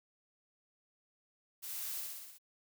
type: noise with echo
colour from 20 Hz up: blue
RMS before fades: -44 dBFS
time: 1.62-2.02 s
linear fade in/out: 20 ms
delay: 61 ms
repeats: 6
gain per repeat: -2 dB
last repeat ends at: 2.386 s
effects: none